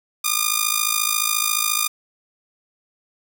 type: tone with amplitude modulation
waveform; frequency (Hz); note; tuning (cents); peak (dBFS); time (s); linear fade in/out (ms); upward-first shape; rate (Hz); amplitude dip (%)
5% pulse; 1212; D#6; -46; -3; 0.24-1.88; 10; sine; 54.3; 80
effects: none